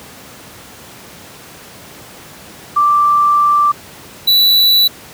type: tone pair in turn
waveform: sine / square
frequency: 1174.7 / 3951 Hz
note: D6 / B7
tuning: 0 / 0 cents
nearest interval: octave + major sixth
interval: 2100 cents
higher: second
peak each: -8 dBFS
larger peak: neither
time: 2.76-3.72 / 4.27-4.88 s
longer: first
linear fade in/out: 10 ms
effects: pink hiss -36 dBFS RMS until 5.13 s + high-pass 100 Hz 12 dB/octave